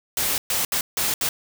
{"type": "noise bursts at uneven times", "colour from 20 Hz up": "white", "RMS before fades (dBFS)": -23, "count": 5, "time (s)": [[0.17, 0.38], [0.5, 0.65], [0.72, 0.81], [0.97, 1.14], [1.21, 1.29]], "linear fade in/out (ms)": 2, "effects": []}